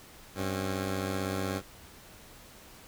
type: tone pair together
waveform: 10% pulse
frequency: 95.83 / 270.1 Hz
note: G2 / C#4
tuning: -39 / -45 cents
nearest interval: octave + tritone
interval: 1794 cents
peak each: -23 / -30 dBFS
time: 0.35-1.62 s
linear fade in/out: 50 ms
effects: pink hiss -52 dBFS RMS until 2.87 s